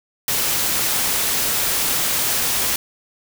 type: noise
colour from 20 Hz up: white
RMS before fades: -20 dBFS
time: 0.28-2.76 s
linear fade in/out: 2 ms
effects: none